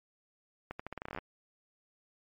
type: accelerating click train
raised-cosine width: 0.5 ms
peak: -24 dBFS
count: 14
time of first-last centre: 0.71-1.186 s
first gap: 85 ms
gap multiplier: 0.84
effects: MP3 48 kbps